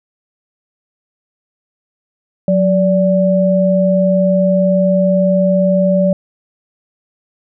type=tone pair together; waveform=sine; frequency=183.33 / 581 Hz; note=F#3 / D5; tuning=-16 / -19 cents; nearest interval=octave + minor sixth; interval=1997 cents; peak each=-12 dBFS; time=2.48-6.13 s; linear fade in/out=2 ms; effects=none